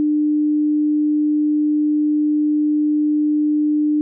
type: tone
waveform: sine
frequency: 300 Hz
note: D4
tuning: 37 cents sharp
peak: -14 dBFS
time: 0-4.01 s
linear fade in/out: 0 ms
effects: none